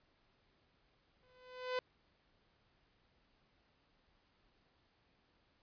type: tone with exponential growth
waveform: sawtooth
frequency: 505 Hz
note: B4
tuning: 39 cents sharp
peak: -29 dBFS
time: 1.23-1.79 s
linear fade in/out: 1 ms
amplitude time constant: 120 ms
effects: pink hiss -74 dBFS RMS until 5.62 s + resampled to 11025 Hz